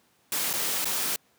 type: noise with dropouts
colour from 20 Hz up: white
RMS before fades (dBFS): -28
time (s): 0.32-1.16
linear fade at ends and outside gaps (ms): 1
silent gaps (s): 0.53-0.537 / 0.845-0.855
effects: pink hiss -65 dBFS RMS until 1.38 s + high-pass 150 Hz 12 dB/octave